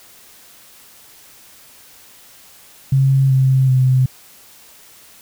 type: tone with pitch steps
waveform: sine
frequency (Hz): 135 / 132.15 / 129.35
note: C#3 / C3 / C3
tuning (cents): -45 / +18 / -19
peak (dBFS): -10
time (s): 2.92-4.06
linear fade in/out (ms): 5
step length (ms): 380
effects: white hiss -45 dBFS RMS until 5.21 s